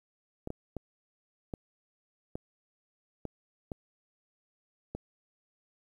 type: clicks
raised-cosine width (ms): 2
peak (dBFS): -23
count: 8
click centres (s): 0.474 / 0.504 / 0.767 / 1.538 / 2.355 / 3.253 / 3.718 / 4.95
effects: 10-bit